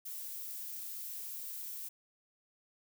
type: noise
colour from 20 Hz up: violet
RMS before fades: -43 dBFS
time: 0.05-1.89 s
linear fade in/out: 10 ms
effects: none